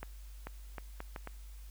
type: accelerating click train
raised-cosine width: 0.5 ms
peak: -26 dBFS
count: 6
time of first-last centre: 0.03-1.273 s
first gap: 440 ms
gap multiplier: 0.71
effects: added 50 Hz sine -46 dBFS peak until 1.7 s + white hiss -62 dBFS RMS until 1.7 s